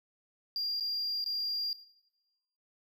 triangle tone with dropouts, 4787 Hz, D8, 32 cents sharp, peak -29 dBFS, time 0.56-1.73 s, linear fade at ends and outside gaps 1 ms, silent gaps 0.799-0.807 / 1.242-1.261 s, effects noise-tail reverb RT60 1.0 s tail -19 dB re dry + tanh soft clip ceiling -26 dBFS

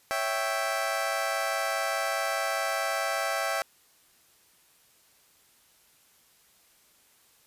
20% pulse chord, C# diminished, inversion none, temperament equal, 554.4 / 659.3 / 784 Hz, C#5 / E5 / G5, 0 / 0 / 0 cents, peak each -29 / -25 / -27 dBFS, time 0.11-3.62 s, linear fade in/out 0 ms, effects white hiss -62 dBFS RMS until 7.46 s + resampled to 32000 Hz

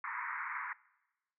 pink band-pass noise, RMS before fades -40 dBFS, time 0.04-0.73 s, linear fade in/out 2 ms, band 940 to 2200 Hz, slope 96 dB/octave, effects noise-tail reverb RT60 1.0 s tail -22 dB re dry

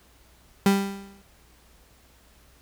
35% pulse tone with exponential decay, 197.4 Hz, G3, 12 cents sharp, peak -13 dBFS, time 0.66-1.22 s, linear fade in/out 2 ms, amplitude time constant 120 ms, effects added 60 Hz sine -58 dBFS peak until 2.61 s + pink hiss -58 dBFS RMS until 2.61 s

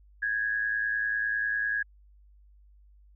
sine tone with amplitude modulation, 1657 Hz, G#6, 4 cents flat, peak -23 dBFS, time 0.22-1.83 s, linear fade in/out 10 ms, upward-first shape sine, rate 110 Hz, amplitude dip 65%, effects added 50 Hz sine -54 dBFS peak until 3.15 s

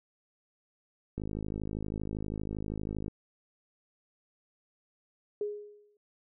click train, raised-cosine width 3 ms, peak -23 dBFS, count 101, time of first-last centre 1.18-3.081 s, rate 52.6 Hz
sine tone with exponential decay, 415.3 Hz, G#4, in tune, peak -28 dBFS, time 5.41-5.97 s, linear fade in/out 2 ms, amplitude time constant 120 ms
effects none

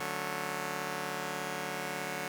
5% pulse chord, D major seventh, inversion none, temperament just, 146.83 / 183.54 / 220.2 / 275.3 Hz, D3 / F#3 / A3 / C#4, 0 / -14 / +2 / -12 cents, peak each -29 / -28 / -31 / -34 dBFS, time 0-2.28 s, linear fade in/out 2 ms, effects none

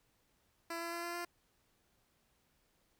10% pulse tone with pitch steps, 335.4 / 338.3 / 341.3 / 344.2 / 347.2 Hz, E4 / E4 / F4 / F4 / F4, +30 / +45 / -40 / -25 / -10 cents, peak -31 dBFS, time 0.7-1.25 s, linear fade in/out 5 ms, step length 110 ms, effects pink hiss -75 dBFS RMS until 2.99 s

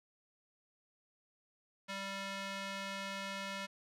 square tone with band-pass filter, 195.9 Hz, G3, 1 cent flat, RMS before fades -42 dBFS, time 1.88-3.67 s, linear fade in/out 20 ms, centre 2500 Hz, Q 0.72, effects none

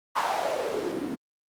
white noise with band-pass filter sweep, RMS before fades -29 dBFS, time 0.15-1.16 s, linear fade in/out 20 ms, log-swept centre 1000 to 250 Hz, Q 4.8, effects Opus 48 kbps

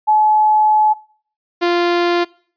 sine / sawtooth tone pair in turn, 856 / 347.8 Hz, A5 / F4, -48 / -7 cents, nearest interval octave + major third, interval 1559 cents, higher first, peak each -9 dBFS, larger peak neither, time 0.07-0.94 / 1.61-2.25 s, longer first, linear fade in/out 20 ms, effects noise-tail reverb RT60 0.5 s tail -23 dB re dry + resampled to 11025 Hz

